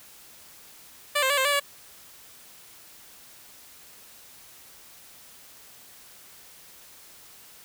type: tone with pitch steps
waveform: 10% pulse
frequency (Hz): 585 / 527 / 573 / 527 / 577 / 568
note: D5 / C5 / D5 / C5 / D5 / C#5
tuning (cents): -7 / +12 / -43 / +12 / -31 / +42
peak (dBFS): -13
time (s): 1.15-1.6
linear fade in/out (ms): 10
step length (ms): 75
effects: white hiss -50 dBFS RMS until 7.64 s